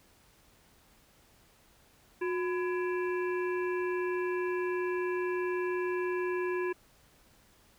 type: harmonic tone with a mistuned harmonic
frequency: 335.7 Hz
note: E4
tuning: 32 cents sharp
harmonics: 1 / 3 / 5 / 7 / 8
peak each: -30 / -39 / -40 / -45 / -48 dBFS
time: 2.21-6.73 s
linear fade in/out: 10 ms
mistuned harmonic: 1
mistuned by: +130 cents
effects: pink hiss -63 dBFS RMS until 7.78 s